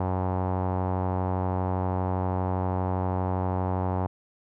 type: tone with low-pass filter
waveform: sawtooth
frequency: 92.5 Hz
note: F#2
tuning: in tune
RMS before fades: -27 dBFS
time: 0-4.07 s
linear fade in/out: 5 ms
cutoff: 880 Hz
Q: 3.1
effects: none